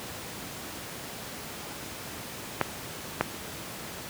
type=clicks; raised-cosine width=0.5 ms; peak=-7 dBFS; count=2; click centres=2.613 / 3.21 s; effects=pink hiss -39 dBFS RMS until 4.09 s + high-pass 100 Hz 12 dB/octave